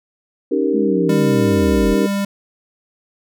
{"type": "chord", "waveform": "sine", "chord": "Eb dominant seventh", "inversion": "third", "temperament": "equal", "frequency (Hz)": [277.2, 311.1, 392, 466.2], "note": ["Db4", "Eb4", "G4", "Bb4"], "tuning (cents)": [0, 0, 0, 0], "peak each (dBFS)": -20, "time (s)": [0.51, 2.07], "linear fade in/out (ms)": 10}
{"type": "linear sweep", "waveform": "sine", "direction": "down", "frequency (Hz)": [220.3, 36.25], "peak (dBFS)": -19, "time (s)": [0.73, 1.95], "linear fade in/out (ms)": 20}
{"type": "tone", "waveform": "square", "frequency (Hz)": 199.5, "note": "G3", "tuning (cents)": 31, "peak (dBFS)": -18, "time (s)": [1.09, 2.25], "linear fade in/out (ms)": 5}
{"effects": []}